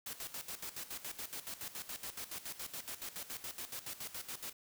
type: noise with tremolo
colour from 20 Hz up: white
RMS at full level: -43 dBFS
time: 0.06-4.53 s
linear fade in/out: 5 ms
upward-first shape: square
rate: 7.1 Hz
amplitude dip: 75%
effects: none